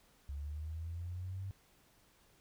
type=linear sweep; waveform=sine; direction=up; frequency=69.3 to 98 Hz; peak=-39 dBFS; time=0.29-1.51 s; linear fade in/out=0 ms; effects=pink hiss -68 dBFS RMS until 2.4 s